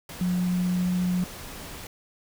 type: tone in noise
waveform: sine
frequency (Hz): 180.1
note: F#3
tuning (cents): -46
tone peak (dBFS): -22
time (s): 0.21-1.24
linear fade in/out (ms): 2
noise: pink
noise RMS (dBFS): -40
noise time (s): 0.09-1.87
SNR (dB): +15
effects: none